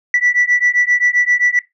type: beating tone pair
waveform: sine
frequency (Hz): 1958 / 1965.6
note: B6 / B6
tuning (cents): -15 / -9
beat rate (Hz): 7.6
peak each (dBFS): -13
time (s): 0.14-1.59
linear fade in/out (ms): 2
effects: noise-tail reverb RT60 0.2 s tail -20 dB re dry + tanh soft clip ceiling -6 dBFS